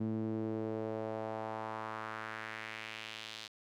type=tone with band-pass filter sweep; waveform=sawtooth; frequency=110 Hz; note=A2; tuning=in tune; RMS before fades=-40 dBFS; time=0-3.48 s; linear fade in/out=10 ms; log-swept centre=240 to 4000 Hz; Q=2; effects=none